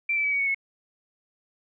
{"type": "tone with pitch steps", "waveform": "sine", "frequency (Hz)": [2349, 2317, 2285, 2253, 2222, 2192], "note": ["D7", "D7", "D7", "C#7", "C#7", "C#7"], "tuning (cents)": [0, -24, -48, 28, 4, -20], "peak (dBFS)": -22, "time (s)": [0.09, 0.546], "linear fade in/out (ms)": 5, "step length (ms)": 76, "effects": []}